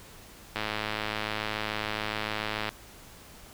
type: click train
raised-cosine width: 0.3 ms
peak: -14 dBFS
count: 229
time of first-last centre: 0.56-2.691 s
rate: 107 Hz
effects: pink hiss -50 dBFS RMS until 3.53 s